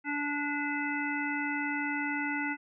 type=harmonic tone with a mistuned harmonic; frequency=289.6 Hz; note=D4; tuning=24 cents flat; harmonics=1 / 3 / 5 / 7 / 9; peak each=-34 / -38 / -36 / -35 / -41 dBFS; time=0.04-2.57 s; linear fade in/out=50 ms; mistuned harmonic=5; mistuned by=+18 cents; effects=none